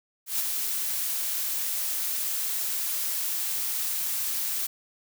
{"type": "noise with ADSR envelope", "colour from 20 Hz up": "blue", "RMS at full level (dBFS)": -25, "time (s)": [0.26, 4.67], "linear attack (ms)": 140, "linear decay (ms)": 4, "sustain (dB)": -4, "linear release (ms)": 9, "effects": []}